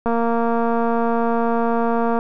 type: click train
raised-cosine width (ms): 1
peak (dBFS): -8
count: 495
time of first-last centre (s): 0.06-2.189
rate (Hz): 232
effects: none